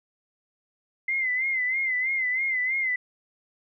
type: tone with vibrato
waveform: sine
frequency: 2065 Hz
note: C7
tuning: 23 cents flat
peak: -23 dBFS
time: 1.08-2.96 s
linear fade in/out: 5 ms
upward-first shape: sine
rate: 3.1 Hz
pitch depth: 71 cents each way
effects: none